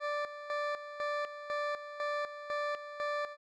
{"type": "tone with tremolo", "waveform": "20% pulse", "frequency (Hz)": 587.3, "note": "D5", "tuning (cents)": 0, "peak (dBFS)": -27, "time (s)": [0, 3.37], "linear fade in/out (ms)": 50, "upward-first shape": "square", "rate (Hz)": 2, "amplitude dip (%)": 70, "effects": ["low-pass 3000 Hz 12 dB/octave"]}